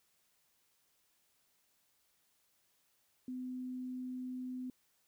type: tone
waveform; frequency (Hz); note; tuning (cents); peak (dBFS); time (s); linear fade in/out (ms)
sine; 253.8; B3; +47; -39; 3.28-4.7; 2
effects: white hiss -75 dBFS RMS until 5.07 s